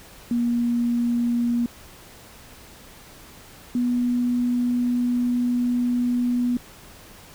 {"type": "tone pair in turn", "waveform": "sine", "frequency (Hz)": [238.2, 244.3], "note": ["A#3", "B3"], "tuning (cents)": [38, -19], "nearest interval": "unison", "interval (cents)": 43, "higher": "second", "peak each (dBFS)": -19, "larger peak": "neither", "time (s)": [[0.31, 1.66], [3.75, 6.57]], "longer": "second", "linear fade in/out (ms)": 2, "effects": ["pink hiss -46 dBFS RMS until 7.34 s"]}